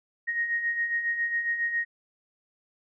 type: beating tone pair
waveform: sine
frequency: 1864.7 / 1872 Hz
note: A#6 / A#6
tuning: 0 / +7 cents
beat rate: 7.3 Hz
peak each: -34 / -26 dBFS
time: 0.27-1.85 s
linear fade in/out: 20 ms
effects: none